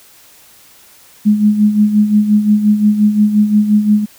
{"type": "tone with tremolo", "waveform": "sine", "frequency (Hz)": 210, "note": "G#3", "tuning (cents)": 19, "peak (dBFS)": -5, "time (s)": [1.25, 4.06], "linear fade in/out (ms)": 20, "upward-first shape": "sine", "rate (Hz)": 5.7, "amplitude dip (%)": 65, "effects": ["white hiss -44 dBFS RMS until 4.18 s"]}